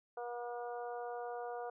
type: harmonic tone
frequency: 240.4 Hz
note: B3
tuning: 46 cents flat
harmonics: 2 / 3 / 4 / 5 / 6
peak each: -43 / -43 / -51 / -53 / -54 dBFS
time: 0.17-1.7 s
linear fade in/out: 5 ms
effects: none